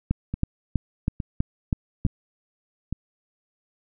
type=two click trains; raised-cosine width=5 ms; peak=-9 / -15 dBFS; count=7 / 4; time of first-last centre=0.11-2.052 / 0.34-2.926 s; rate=3.09 / 1.16 Hz; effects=none